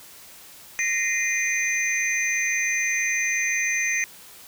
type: tone cluster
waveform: sine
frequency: 1863 / 2064 / 2434 / 6140 Hz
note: A#6 / C7 / D#7 / G8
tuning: -2 / -24 / -39 / -37 cents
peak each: -27 dBFS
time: 0.79-4.04 s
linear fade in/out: 0 ms
effects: white hiss -46 dBFS RMS until 4.47 s